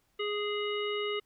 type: harmonic tone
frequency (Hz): 415.3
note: G#4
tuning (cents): 0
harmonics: 1 / 3 / 5 / 7 / 9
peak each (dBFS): -32 / -39 / -39 / -38 / -46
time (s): 0.19-1.2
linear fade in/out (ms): 10
effects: pink hiss -73 dBFS RMS until 1.25 s